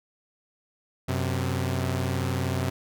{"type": "tone pair together", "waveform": "sawtooth", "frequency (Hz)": [92.6, 129.39], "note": ["F#2", "C3"], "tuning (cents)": [2, -19], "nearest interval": "tritone", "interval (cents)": 579, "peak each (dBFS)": -24, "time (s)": [1.08, 2.7], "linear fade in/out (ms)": 10, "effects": []}